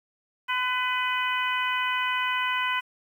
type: harmonic tone with a mistuned harmonic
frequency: 500 Hz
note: B4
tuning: 21 cents sharp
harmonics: 2 / 3 / 4 / 5 / 6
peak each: -28 / -30 / -31 / -32 / -33 dBFS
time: 0.48-2.81 s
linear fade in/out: 20 ms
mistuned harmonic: 2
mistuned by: +25 cents
effects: 9-bit